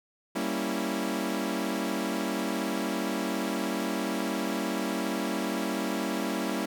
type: chord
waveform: sawtooth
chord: G diminished seventh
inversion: none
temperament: equal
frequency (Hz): 196 / 233.1 / 277.2 / 329.6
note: G3 / Bb3 / Db4 / Fb4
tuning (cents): 0 / 0 / 0 / 0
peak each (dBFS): -30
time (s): 0.35-6.66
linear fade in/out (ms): 10
effects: none